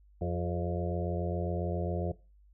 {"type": "harmonic tone with a mistuned harmonic", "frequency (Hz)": 87.31, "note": "F2", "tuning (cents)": 0, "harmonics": [1, 2, 4, 5, 6, 7, 8], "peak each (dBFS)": [-33, -36, -39, -40, -41, -41, -42], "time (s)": [0.21, 2.12], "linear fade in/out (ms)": 5, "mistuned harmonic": 5, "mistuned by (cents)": -37, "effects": ["noise-tail reverb RT60 0.3 s tail -19 dB re dry", "added 50 Hz sine -57 dBFS peak until 2.53 s"]}